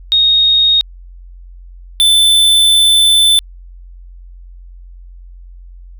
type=tone pair in turn; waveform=sine / square; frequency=3729 / 3523 Hz; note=A#7 / A7; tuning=0 / +1 cents; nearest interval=minor second; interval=99 cents; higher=first; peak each=-7 dBFS; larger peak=neither; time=0.12-0.81 / 2-3.39 s; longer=second; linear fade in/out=0 ms; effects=added 44 Hz sine -32 dBFS peak until 5.99 s